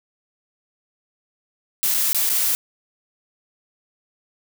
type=noise with dropouts; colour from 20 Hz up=blue; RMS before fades=-20 dBFS; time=1.83-2.55 s; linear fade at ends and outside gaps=0 ms; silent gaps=1.942-1.946 / 2.13-2.147 / 2.292-2.298 s; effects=none